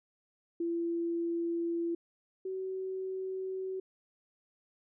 sine tone pair in turn, 338.3 / 377.8 Hz, E4 / F#4, +45 / +36 cents, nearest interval major second, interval 191 cents, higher second, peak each -30 / -34 dBFS, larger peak first, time 0.6-1.95 / 2.45-3.8 s, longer neither, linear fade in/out 5 ms, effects none

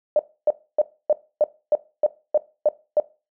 sine tone bursts, 602 Hz, D5, 43 cents sharp, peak -13 dBFS, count 10, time 0.16-3 s, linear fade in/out 2 ms, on 32 ms, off 280 ms, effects noise-tail reverb RT60 0.3 s tail -18 dB re dry

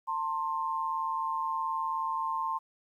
sine tone pair together, 898 / 1056.9 Hz, A5 / C6, +35 / +17 cents, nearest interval minor third, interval 282 cents, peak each -33 / -31 dBFS, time 0.07-2.59 s, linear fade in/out 20 ms, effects 11-bit

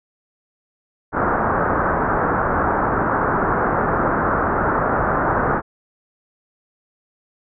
white low-pass noise, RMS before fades -19 dBFS, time 1.12-5.62 s, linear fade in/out 50 ms, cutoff 1500 Hz, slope 48 dB/octave, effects none

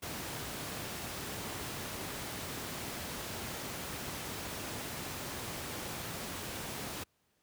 pink noise, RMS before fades -40 dBFS, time 0.02-7.04 s, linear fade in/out 10 ms, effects pink hiss -75 dBFS RMS until 7.42 s + high-pass 80 Hz 12 dB/octave

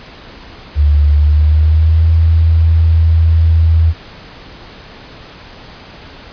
sine tone with pitch glide, 73.42 to 81.46 Hz, D2 to E2, 0 to -20 cents, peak -6 dBFS, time 0.75-3.94 s, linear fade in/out 50 ms, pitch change +180 cents, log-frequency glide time 1.13-2.08 s, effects pink hiss -35 dBFS RMS until 6.32 s + resampled to 11025 Hz

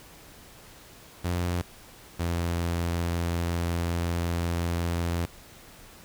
sawtooth tone pair in turn, 87.9 / 85.45 Hz, F2 / F2, +12 / -37 cents, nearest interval unison, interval 49 cents, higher first, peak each -22 dBFS, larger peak neither, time 1.24-1.62 / 2.19-5.26 s, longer second, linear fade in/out 10 ms, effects pink hiss -50 dBFS RMS until 6.04 s

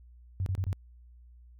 sine tone bursts, 94.1 Hz, F#2, 30 cents sharp, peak -27 dBFS, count 4, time 0.4-0.729 s, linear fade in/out 0 ms, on 62 ms, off 27 ms, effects added 60 Hz sine -51 dBFS peak until 1.59 s

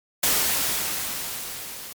white noise with level ramp, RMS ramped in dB -20 to -38 dBFS, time 0.23-1.93 s, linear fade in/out 5 ms, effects MP3 96 kbps

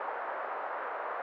pink band-pass noise, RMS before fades -37 dBFS, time 0-1.22 s, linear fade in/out 2 ms, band 550 to 1500 Hz, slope 24 dB/octave, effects none

